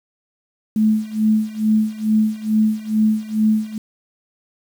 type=tone with tremolo; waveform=sine; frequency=216.4 Hz; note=A3; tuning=29 cents flat; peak=-11 dBFS; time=0.76-3.78 s; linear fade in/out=2 ms; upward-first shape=sine; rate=2.3 Hz; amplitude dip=90%; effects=7-bit